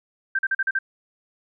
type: tone bursts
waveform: sine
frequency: 1568 Hz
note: G6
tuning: in tune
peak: -19 dBFS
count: 6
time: 0.35-0.789 s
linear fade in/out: 5 ms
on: 39 ms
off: 41 ms
effects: none

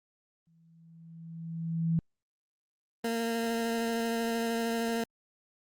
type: tone with exponential growth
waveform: sine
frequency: 164.81 Hz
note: E3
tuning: in tune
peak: -23 dBFS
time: 0.47-1.99 s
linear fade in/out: 0 ms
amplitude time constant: 330 ms
type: tone with vibrato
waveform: 20% pulse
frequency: 230 Hz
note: A#3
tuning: 23 cents flat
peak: -24 dBFS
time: 3.04-5.04 s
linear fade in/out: 5 ms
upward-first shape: triangle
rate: 13 Hz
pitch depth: 16 cents each way
effects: Opus 32 kbps

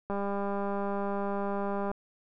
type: click train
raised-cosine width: 1 ms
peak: -20 dBFS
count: 364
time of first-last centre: 0.1-1.915 s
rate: 200 Hz
effects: none

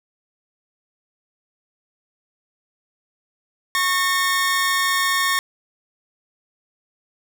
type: tone pair together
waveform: sawtooth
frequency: 1100 / 1821.9 Hz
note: C#6 / A#6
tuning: -14 / -40 cents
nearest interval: major sixth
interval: 874 cents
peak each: -17 dBFS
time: 3.75-5.39 s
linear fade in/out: 0 ms
effects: none

